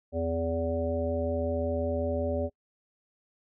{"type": "harmonic tone with a mistuned harmonic", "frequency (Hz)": 82.41, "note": "E2", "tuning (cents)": 0, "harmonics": [1, 3, 5, 7, 9], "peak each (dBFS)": [-32, -34, -35, -30, -42], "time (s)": [0.12, 2.5], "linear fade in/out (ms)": 50, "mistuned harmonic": 3, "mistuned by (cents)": 37, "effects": ["noise-tail reverb RT60 0.1 s tail -25 dB re dry"]}